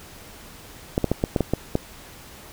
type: clicks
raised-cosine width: 2 ms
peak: -6 dBFS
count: 8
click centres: 0.979 / 1.043 / 1.116 / 1.239 / 1.362 / 1.407 / 1.536 / 1.754 s
effects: pink hiss -44 dBFS RMS until 2.52 s